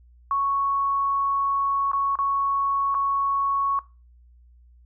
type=tone with dropouts; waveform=sine; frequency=1108.7 Hz; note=C#6; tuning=in tune; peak=-20 dBFS; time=0.31-3.79 s; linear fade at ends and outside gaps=1 ms; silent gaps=1.916-1.932 / 2.155-2.188 / 2.944-2.949 s; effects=noise-tail reverb RT60 0.3 s tail -20 dB re dry + added 60 Hz sine -50 dBFS peak until 4.85 s